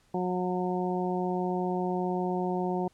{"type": "harmonic tone", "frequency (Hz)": 181.5, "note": "F#3", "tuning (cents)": -33, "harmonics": [1, 2, 3, 4, 5], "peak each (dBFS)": [-31, -31, -39, -34, -37], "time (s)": [0.14, 2.88], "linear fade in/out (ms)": 5, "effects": ["pink hiss -66 dBFS RMS until 2.93 s", "low-pass 10000 Hz 12 dB/octave"]}